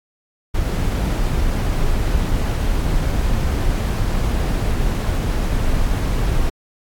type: noise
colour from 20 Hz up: brown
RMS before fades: -18 dBFS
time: 0.54-6.5 s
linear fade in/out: 10 ms
effects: AAC 64 kbps